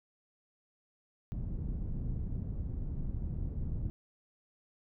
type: low-pass noise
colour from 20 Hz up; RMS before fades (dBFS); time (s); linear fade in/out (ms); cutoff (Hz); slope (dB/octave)
pink; -36; 1.32-3.9; 0; 150; 12
effects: none